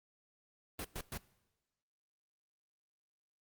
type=noise bursts; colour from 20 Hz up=pink; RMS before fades=-41 dBFS; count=3; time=0.79-1.175 s; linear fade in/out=2 ms; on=55 ms; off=110 ms; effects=noise-tail reverb RT60 1.0 s tail -20 dB re dry + Opus 32 kbps